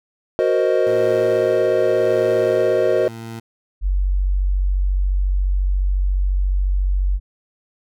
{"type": "chord", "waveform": "triangle", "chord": "C half-diminished seventh", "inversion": "second", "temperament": "equal", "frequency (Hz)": [370, 466.2, 523.3, 622.3], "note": ["Gb4", "Bb4", "C5", "Eb5"], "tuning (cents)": [0, 0, 0, 0], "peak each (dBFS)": -18, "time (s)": [0.39, 3.08], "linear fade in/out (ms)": 0}
{"type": "tone with tremolo", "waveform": "20% pulse", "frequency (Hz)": 114, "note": "A#2", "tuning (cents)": -38, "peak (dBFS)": -24, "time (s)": [0.86, 3.4], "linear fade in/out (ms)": 10, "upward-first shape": "sine", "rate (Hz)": 0.86, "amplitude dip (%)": 45}
{"type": "tone", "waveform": "sine", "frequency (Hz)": 47.11, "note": "F#1", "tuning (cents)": 32, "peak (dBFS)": -15, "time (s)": [3.81, 7.2], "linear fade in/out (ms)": 50}
{"effects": []}